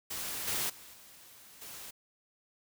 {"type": "noise with level steps", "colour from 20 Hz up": "white", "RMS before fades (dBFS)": [-38, -33, -52, -55, -46], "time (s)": [0.1, 1.91], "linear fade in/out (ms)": 10, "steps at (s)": [0.47, 0.69, 0.93, 1.61], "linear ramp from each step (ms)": 10, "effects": []}